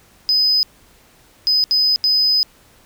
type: tone bursts at uneven times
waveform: sine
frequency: 5020 Hz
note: D#8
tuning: 15 cents sharp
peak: -11 dBFS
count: 4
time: 0.29-0.63 / 1.47-1.64 / 1.71-1.96 / 2.04-2.43 s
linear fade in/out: 0 ms
effects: tanh soft clip ceiling -9 dBFS + pink hiss -51 dBFS RMS until 2.85 s